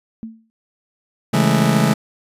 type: tone with exponential decay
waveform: sine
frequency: 223.8 Hz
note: A3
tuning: 30 cents sharp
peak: -24 dBFS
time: 0.23-0.5 s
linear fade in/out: 0 ms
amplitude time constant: 57 ms
type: chord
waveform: 40% pulse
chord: A major seventh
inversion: first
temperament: just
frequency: 137.5 / 165 / 206.2 / 220 Hz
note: C#3 / E3 / G#3 / A3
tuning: -14 / +2 / -12 / 0 cents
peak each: -18 dBFS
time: 1.33-1.94 s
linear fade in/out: 10 ms
effects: resampled to 32000 Hz